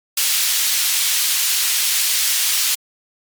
pink high-pass noise, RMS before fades -18 dBFS, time 0.17-2.75 s, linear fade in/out 5 ms, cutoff 3200 Hz, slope 12 dB/octave, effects Opus 48 kbps

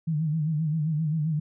sine tone with vibrato, 155.7 Hz, D#3, 2 cents sharp, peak -23 dBFS, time 0.07-1.4 s, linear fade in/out 10 ms, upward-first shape sine, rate 7.6 Hz, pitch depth 87 cents each way, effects none

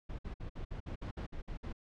brown noise bursts, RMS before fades -41 dBFS, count 11, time 0.09-1.728 s, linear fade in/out 10 ms, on 98 ms, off 56 ms, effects low-pass 4000 Hz 12 dB/octave

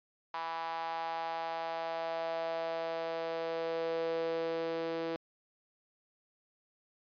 sawtooth tone with high-pass filter sweep, 164.7 Hz, E3, 1 cent flat, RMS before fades -36 dBFS, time 0.34-5.16 s, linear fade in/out 0 ms, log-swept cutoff 930 to 410 Hz, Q 5, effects resampled to 11025 Hz

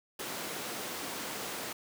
pink high-pass noise, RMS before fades -39 dBFS, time 0.19-1.73 s, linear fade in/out 5 ms, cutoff 250 Hz, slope 12 dB/octave, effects none

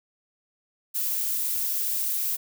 violet noise, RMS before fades -27 dBFS, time 0.94-2.37 s, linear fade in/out 20 ms, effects none

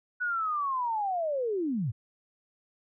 sine linear sweep, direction down, 1488 to 96.6 Hz, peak -27 dBFS, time 0.2-1.92 s, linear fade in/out 20 ms, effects none

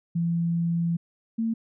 sine tone pair in turn, 169 / 226.2 Hz, E3 / A3, +43 / +48 cents, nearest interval perfect fourth, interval 505 cents, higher second, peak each -22 / -23 dBFS, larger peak first, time 0.15-0.97 / 1.38-1.54 s, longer first, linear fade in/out 10 ms, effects none

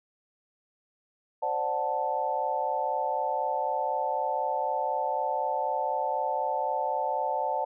sine chord, D dominant seventh, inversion third, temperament equal with one note detuned, 523.3 / 587.3 / 737.9 / 880 Hz, C5 / D5 / F#5 / A5, 0 / 0 / -5 / 0 cents, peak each -34 / -33 / -32 / -29 dBFS, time 1.42-7.65 s, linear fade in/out 10 ms, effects none

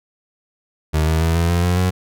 30% pulse tone with pitch steps, 77.78 / 79.92 / 82.12 / 84.38 / 86.7 / 89.09 / 91.54 Hz, D#2 / D#2 / E2 / E2 / F2 / F2 / F#2, 0 / +47 / -6 / +41 / -12 / +35 / -18 cents, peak -12 dBFS, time 0.93-1.91 s, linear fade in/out 20 ms, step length 140 ms, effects none

